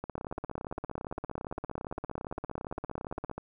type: two click trains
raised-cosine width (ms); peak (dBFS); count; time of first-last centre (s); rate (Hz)
1; -23 / -22; 49 / 58; 0.18-3.38 / 0.04-3.297; 15 / 17.5
effects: none